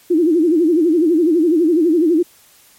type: tone with vibrato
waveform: sine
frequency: 329.6 Hz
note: E4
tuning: in tune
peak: -10 dBFS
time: 0.1-2.23 s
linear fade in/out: 10 ms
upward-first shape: sine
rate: 12 Hz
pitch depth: 150 cents each way
effects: white hiss -49 dBFS RMS until 2.78 s + MP3 64 kbps